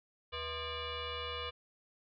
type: tone with frequency modulation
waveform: sine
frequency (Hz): 1211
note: D#6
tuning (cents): -47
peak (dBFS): -37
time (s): 0.32-1.51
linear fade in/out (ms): 20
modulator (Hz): 566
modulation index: 4.2
effects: none

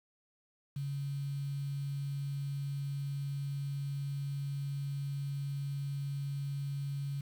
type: tone with quantisation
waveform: sine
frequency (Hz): 140.2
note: C#3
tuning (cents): +20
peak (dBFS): -34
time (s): 0.76-7.21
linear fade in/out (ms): 5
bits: 9
effects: none

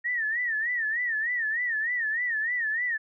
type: tone with vibrato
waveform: sine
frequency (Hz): 1847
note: A#6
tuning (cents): -16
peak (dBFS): -25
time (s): 0.04-2.98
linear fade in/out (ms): 20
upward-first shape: sine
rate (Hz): 3.3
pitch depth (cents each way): 130
effects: none

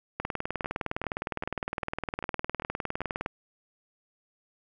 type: two click trains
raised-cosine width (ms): 0.5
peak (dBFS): -22 / -15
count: 8 / 61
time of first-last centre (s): 0.25-3.017 / 0.2-3.261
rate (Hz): 2.53 / 19.6
effects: none

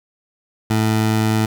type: tone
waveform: 20% pulse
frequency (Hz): 109.6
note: A2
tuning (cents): -6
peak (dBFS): -10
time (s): 0.7-1.46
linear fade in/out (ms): 5
effects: 8-bit

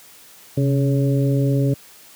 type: harmonic tone with a mistuned harmonic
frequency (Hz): 139.5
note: C#3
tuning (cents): +11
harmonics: 1 / 2 / 3 / 4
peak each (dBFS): -16 / -22 / -26 / -28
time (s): 0.57-1.74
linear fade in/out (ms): 5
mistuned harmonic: 1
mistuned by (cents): -64
effects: white hiss -46 dBFS RMS until 2.15 s + high-pass 80 Hz 12 dB/octave

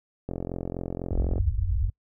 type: click train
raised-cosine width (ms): 2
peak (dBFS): -18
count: 49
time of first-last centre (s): 0.29-1.381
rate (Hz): 44
type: low-pass noise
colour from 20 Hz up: white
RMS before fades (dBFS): -25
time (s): 1.11-1.9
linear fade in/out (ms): 10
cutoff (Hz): 100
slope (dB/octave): 96
effects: noise-tail reverb RT60 0.1 s tail -26 dB re dry

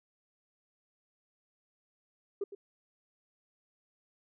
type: tone with echo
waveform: sine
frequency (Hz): 400.2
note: G4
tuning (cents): +36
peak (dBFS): -29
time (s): 2.41-2.44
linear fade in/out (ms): 5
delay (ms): 110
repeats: 1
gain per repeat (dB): -13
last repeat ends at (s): 2.55
effects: tanh soft clip ceiling -27 dBFS

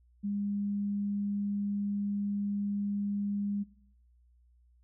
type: tone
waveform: sine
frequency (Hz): 202.8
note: G#3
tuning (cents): -41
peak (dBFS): -30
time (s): 0.23-3.64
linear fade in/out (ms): 20
effects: noise-tail reverb RT60 0.8 s tail -22 dB re dry + added 60 Hz sine -61 dBFS peak until 4.83 s

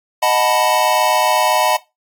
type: chord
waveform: square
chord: B dominant seventh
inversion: first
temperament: equal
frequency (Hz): 622.3 / 740 / 880 / 987.8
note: D#5 / F#5 / A5 / B5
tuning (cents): 0 / 0 / 0 / 0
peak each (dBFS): -19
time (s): 0.22-1.77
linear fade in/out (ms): 10
effects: noise-tail reverb RT60 0.2 s tail -17 dB re dry + AAC 64 kbps

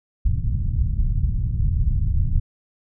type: low-pass noise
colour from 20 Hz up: pink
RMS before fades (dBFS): -20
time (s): 0.25-2.4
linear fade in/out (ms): 10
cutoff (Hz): 130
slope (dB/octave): 24
effects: none

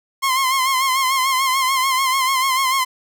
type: tone with vibrato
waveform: sawtooth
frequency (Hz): 1055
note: C6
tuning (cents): +14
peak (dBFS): -12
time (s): 0.22-2.85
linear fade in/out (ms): 20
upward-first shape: sine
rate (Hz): 6.8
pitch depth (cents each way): 60
effects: none

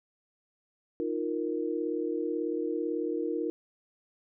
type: chord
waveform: sine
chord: Eb suspended second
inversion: none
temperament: equal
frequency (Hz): 311.1 / 349.2 / 466.2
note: Eb4 / F4 / Bb4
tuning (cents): 0 / 0 / 0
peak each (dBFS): -33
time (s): 1-3.5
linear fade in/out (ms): 0
effects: none

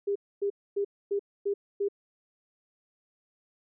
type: tone bursts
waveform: sine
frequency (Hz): 402.4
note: G4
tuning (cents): +45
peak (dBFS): -25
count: 6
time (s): 0.07-1.886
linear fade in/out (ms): 10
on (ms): 86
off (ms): 260
effects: none

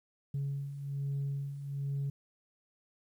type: beating tone pair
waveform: sine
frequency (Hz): 138.8 / 140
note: C#3 / C#3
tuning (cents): +3 / +18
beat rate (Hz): 1.2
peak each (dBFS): -39 / -33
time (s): 0.34-2.1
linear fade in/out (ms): 5
effects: tanh soft clip ceiling -29 dBFS + 11-bit

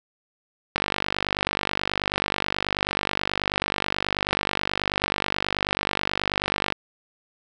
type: click train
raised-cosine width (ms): 0.3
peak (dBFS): -6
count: 295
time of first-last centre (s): 0.76-6.723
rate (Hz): 49.3
effects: none

